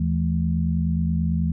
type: tone cluster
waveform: sine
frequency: 79 / 166.7 / 216 Hz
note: D#2 / E3 / A3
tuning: +27 / +20 / -32 cents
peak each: -24 / -22 / -27 dBFS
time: 0-1.52 s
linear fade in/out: 5 ms
effects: none